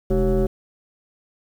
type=tone with frequency modulation; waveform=sine; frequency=210 Hz; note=G#3; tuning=19 cents sharp; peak=-14 dBFS; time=0.1-0.47 s; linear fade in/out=10 ms; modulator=170 Hz; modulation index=1.7; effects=tanh soft clip ceiling -14 dBFS + 8-bit